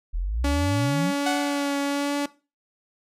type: exponential sweep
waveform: sine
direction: up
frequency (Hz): 38.84 to 195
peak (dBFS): -23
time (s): 0.13-1.12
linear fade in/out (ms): 20
type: tone with vibrato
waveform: sawtooth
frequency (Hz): 284.2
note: C#4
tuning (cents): +43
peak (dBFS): -19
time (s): 0.44-2.26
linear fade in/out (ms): 5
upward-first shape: triangle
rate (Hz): 1.3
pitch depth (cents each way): 17
type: tone with exponential decay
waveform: sawtooth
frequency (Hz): 741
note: F#5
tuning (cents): +2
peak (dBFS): -18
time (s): 1.26-2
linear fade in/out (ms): 5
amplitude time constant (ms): 160
effects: noise-tail reverb RT60 0.3 s tail -18 dB re dry + low-pass 11000 Hz 12 dB/octave